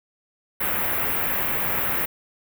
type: band-stop noise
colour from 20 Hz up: white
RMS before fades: -24 dBFS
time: 0.6-2.06 s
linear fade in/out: 10 ms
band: 2400 to 14000 Hz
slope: 24 dB/octave
effects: none